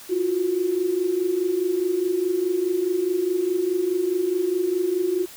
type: tone pair together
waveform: sine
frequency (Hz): 340.3 / 365.1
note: F4 / F#4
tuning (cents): -45 / -23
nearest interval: minor second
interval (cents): 122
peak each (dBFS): -26 / -21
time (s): 0.09-5.26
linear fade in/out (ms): 20
effects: white hiss -43 dBFS RMS until 5.36 s